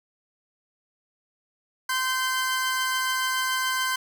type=tone pair together; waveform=sawtooth; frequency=1035 / 1549 Hz; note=C6 / G6; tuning=-19 / -21 cents; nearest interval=perfect fifth; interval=698 cents; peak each=-23 dBFS; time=1.89-3.96 s; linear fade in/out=5 ms; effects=none